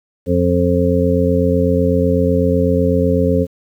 harmonic tone, 88 Hz, F2, 14 cents sharp, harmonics 1 / 2 / 3 / 5 / 6, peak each -18 / -18 / -18 / -18 / -18 dBFS, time 0.26-3.47 s, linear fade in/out 50 ms, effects 8-bit

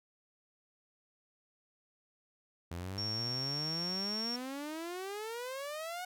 sawtooth exponential sweep, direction up, 83.5 to 740 Hz, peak -35 dBFS, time 2.71-6.05 s, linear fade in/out 5 ms
sine tone, 5510 Hz, F8, 24 cents flat, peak -35 dBFS, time 2.98-4.36 s, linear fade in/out 2 ms
effects none

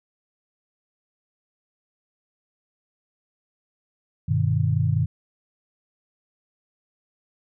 sine chord, G augmented, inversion none, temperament just, 98 / 122.5 / 153.12 Hz, G2 / B2 / D#3, 0 / -14 / -27 cents, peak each -23 dBFS, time 4.28-5.06 s, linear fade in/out 10 ms, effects none

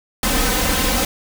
pink noise with comb filter, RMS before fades -18 dBFS, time 0.23-1.05 s, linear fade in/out 2 ms, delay 3.9 ms, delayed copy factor +0.9, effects none

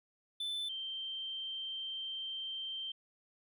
triangle / sine tone pair in turn, 3520 / 3136 Hz, A7 / G7, 0 / 0 cents, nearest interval major second, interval 200 cents, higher first, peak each -34 / -38 dBFS, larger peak first, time 0.4-0.69 / 0.69-2.92 s, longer second, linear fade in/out 5 ms, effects none

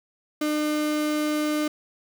35% pulse tone, 301.9 Hz, D4, 48 cents sharp, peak -21 dBFS, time 0.41-1.68 s, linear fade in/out 5 ms, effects none

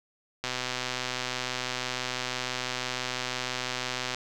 click train, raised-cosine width 0.2 ms, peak -13 dBFS, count 468, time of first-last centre 0.44-4.146 s, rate 126 Hz, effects none

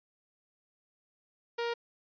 sawtooth tone, 470 Hz, A#4, 14 cents sharp, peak -27 dBFS, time 1.58-1.74 s, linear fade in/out 10 ms, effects resampled to 11025 Hz

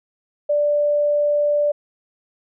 sine tone, 587.3 Hz, D5, in tune, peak -15 dBFS, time 0.49-1.72 s, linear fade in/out 10 ms, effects none

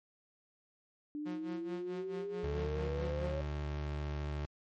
sine exponential sweep, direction up, 293.7 to 553 Hz, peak -37 dBFS, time 1.15-3.41 s, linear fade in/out 0 ms
sawtooth tone with tremolo, 179.6 Hz, F3, 49 cents sharp, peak -37 dBFS, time 1.25-3.37 s, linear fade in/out 20 ms, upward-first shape sine, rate 4.6 Hz, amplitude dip 85%
30% pulse tone, 73.9 Hz, D2, 11 cents sharp, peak -33 dBFS, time 2.43-4.46 s, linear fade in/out 10 ms
effects low-pass 4000 Hz 12 dB/octave + MP3 48 kbps

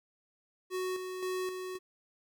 square tone with tremolo, 370 Hz, F#4, in tune, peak -33 dBFS, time 0.7-1.79 s, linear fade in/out 50 ms, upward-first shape square, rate 1.9 Hz, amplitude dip 45%, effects 12-bit

